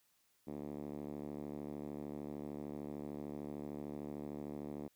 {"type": "tone with band-pass filter", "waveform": "5% pulse", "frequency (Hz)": 73.3, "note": "D2", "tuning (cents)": -3, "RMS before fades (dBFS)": -45, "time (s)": [0.47, 4.88], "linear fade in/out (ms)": 5, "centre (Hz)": 260, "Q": 1.5, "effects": ["white hiss -75 dBFS RMS until 4.95 s"]}